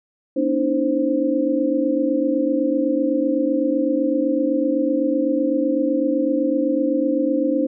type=tone cluster; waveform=sine; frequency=243.2 / 287.2 / 315.1 / 523 Hz; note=B3 / D4 / D#4 / C5; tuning=-26 / -39 / +22 / -1 cents; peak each=-27 / -20 / -23 / -22 dBFS; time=0.36-7.67 s; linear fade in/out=10 ms; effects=none